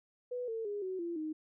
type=tone with pitch steps; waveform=sine; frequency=493.9 / 450.3 / 410.5 / 374.3 / 341.3 / 311.1 Hz; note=B4 / A4 / G#4 / F#4 / F4 / D#4; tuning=0 / +40 / -20 / +20 / -40 / 0 cents; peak=-35 dBFS; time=0.31-1.33 s; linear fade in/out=10 ms; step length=170 ms; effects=none